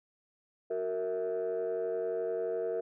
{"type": "tone cluster", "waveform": "sine", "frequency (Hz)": [369.5, 461.1, 653], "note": ["F#4", "A#4", "E5"], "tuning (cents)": [-2, -19, -17], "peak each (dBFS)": [-36, -31, -36], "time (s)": [0.7, 2.81], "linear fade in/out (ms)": 10, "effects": ["tanh soft clip ceiling -26 dBFS"]}